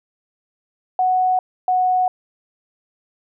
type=tone pair in turn; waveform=sine; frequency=740 / 736.5 Hz; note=F#5 / F#5; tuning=0 / -8 cents; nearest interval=unison; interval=8 cents; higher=first; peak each=-14 dBFS; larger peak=neither; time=0.99-1.39 / 1.68-2.08 s; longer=neither; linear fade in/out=2 ms; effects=none